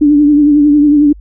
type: tone with vibrato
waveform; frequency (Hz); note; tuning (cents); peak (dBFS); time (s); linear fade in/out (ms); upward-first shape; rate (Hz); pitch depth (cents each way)
sine; 293.7; D4; 0; -4; 0.01-1.13; 10; triangle; 11; 53
effects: added 50 Hz sine -31 dBFS peak until 1.2 s